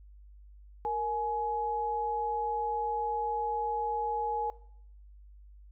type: tone pair together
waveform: sine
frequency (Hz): 466.2 / 842.5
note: A#4 / G#5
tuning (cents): 0 / +25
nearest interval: minor seventh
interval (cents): 1025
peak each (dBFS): -35 / -30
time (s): 0.85-4.5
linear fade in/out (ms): 0
effects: noise-tail reverb RT60 0.7 s tail -20 dB re dry + added 50 Hz sine -50 dBFS peak until 5.71 s